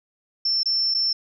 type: tone with dropouts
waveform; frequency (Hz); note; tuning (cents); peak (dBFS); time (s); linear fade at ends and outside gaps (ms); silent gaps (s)
sine; 5370; E8; +31; -19; 0.45-1.13; 5; 0.633-0.657 / 0.941-0.946
effects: none